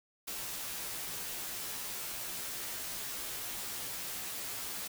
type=noise with comb filter; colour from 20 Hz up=white; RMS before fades=-40 dBFS; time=0.27-4.88 s; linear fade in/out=10 ms; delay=13 ms; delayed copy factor=-0.85; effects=none